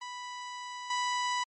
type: tone with level steps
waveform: sawtooth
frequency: 987.8 Hz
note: B5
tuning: in tune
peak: -35 / -25 dBFS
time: 0.01-1.44 s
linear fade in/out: 10 ms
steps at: 0.9 s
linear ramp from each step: 5 ms
effects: MP3 32 kbps